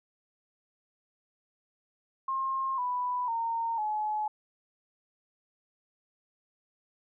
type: tone with pitch steps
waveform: sine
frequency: 1067 / 989.8 / 918.2 / 851.8 Hz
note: C6 / B5 / A#5 / G#5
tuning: +34 / +4 / -26 / +44 cents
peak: -28 dBFS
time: 2.28-4.28 s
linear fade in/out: 5 ms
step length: 500 ms
effects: none